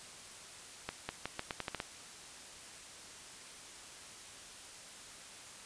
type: accelerating click train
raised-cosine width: 0.3 ms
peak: -20 dBFS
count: 9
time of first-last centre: 0.89-1.801 s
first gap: 200 ms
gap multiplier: 0.83
effects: white hiss -51 dBFS RMS until 5.65 s + resampled to 22050 Hz